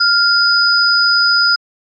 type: tone pair together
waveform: sine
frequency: 1396.9 / 4978 Hz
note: F6 / D#8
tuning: 0 / 0 cents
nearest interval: octave + minor seventh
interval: 2200 cents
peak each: -12 dBFS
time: 0-1.56 s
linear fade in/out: 10 ms
effects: AAC 64 kbps